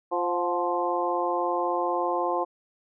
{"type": "harmonic tone with a mistuned harmonic", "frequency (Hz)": 174.61, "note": "F3", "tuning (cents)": 0, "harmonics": [2, 3, 4, 5, 6], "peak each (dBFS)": [-30, -30, -30, -30, -30], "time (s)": [0.11, 2.45], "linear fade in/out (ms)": 20, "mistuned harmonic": 4, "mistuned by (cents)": 40, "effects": []}